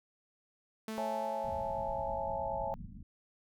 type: tone with exponential decay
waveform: sawtooth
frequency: 219.6 Hz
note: A3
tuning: 3 cents flat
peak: -33 dBFS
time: 0.88-2.68 s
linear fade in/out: 2 ms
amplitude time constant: 390 ms
type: chord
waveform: sine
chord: A major seventh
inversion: first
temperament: equal with one note detuned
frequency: 547.7 / 659.3 / 830.6 / 880 Hz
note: C#5 / E5 / G#5 / A5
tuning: -21 / 0 / 0 / 0 cents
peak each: -39 dBFS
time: 0.98-2.74 s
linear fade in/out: 0 ms
type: low-pass noise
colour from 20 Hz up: pink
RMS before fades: -46 dBFS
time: 1.44-3.03 s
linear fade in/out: 5 ms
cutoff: 240 Hz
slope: 48 dB/octave
effects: none